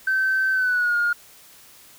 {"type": "tone with pitch glide", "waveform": "sine", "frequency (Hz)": [1543, 1423.1], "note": ["G6", "F6"], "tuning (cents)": [-28, 32], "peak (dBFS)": -17, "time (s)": [0.07, 1.13], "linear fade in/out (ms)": 5, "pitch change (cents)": -140, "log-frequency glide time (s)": [0.52, 0.96], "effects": ["tanh soft clip ceiling -14 dBFS", "white hiss -49 dBFS RMS until 1.98 s"]}